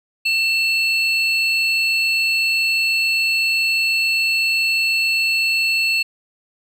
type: tone pair together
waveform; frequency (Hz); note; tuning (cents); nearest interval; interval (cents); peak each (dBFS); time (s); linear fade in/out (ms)
triangle; 2673 / 4342; E7 / C#8; +23 / -37; minor sixth; 840; -15 / -21; 0.25-6.03; 10
effects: none